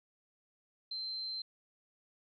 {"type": "tone", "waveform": "sine", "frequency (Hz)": 4113, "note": "C8", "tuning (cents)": -30, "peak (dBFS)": -37, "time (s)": [0.91, 1.42], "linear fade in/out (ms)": 5, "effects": []}